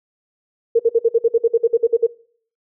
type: tone bursts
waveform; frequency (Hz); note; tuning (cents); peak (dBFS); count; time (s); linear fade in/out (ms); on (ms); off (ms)
sine; 460.7; A#4; -20; -9; 14; 0.75-2.068; 10; 44; 54
effects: noise-tail reverb RT60 0.5 s tail -20 dB re dry